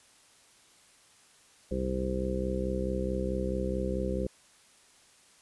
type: harmonic tone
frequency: 64.6 Hz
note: C2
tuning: 21 cents flat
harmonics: 1 / 2 / 3 / 4 / 5 / 6 / 7 / 8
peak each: -34 / -42 / -34 / -45 / -39 / -36 / -44 / -35 dBFS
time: 1.71-4.27 s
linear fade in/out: 5 ms
effects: white hiss -60 dBFS RMS until 5.41 s + resampled to 24000 Hz